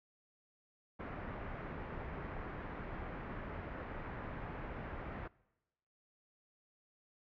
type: low-pass noise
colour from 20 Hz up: pink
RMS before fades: -44 dBFS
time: 0.99-5.28 s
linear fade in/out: 10 ms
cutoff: 2000 Hz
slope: 24 dB/octave
effects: noise-tail reverb RT60 1.0 s tail -23 dB re dry + MP3 64 kbps